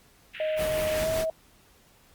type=band-pass noise; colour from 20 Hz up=white; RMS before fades=-40 dBFS; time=0.34-1.04 s; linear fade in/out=10 ms; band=1600 to 3100 Hz; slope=48 dB/octave
type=tone with pitch glide; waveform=sine; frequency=622.3 to 642 Hz; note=D#5 to E5; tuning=0 to -46 cents; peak=-25 dBFS; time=0.4-1.3 s; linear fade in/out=2 ms; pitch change=+54 cents; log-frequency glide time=1-1.08 s
type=noise with tremolo; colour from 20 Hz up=pink; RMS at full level=-32 dBFS; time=0.56-1.26 s; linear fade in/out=50 ms; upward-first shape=sine; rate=5.1 Hz; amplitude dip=30%
effects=pink hiss -59 dBFS RMS until 2.14 s + Opus 48 kbps